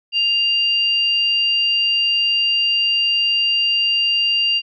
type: tone pair together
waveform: sine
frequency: 2801 / 4711 Hz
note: F7 / D8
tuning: +4 / +5 cents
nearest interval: major sixth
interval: 901 cents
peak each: -15 / -23 dBFS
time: 0.12-4.62 s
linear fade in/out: 50 ms
effects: none